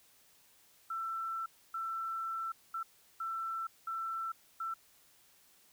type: tone bursts at uneven times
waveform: sine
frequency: 1337 Hz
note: E6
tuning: 24 cents sharp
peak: -35 dBFS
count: 6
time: 0.9-1.46 / 1.74-2.52 / 2.74-2.83 / 3.2-3.67 / 3.87-4.32 / 4.6-4.74 s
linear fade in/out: 5 ms
effects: white hiss -65 dBFS RMS until 5.72 s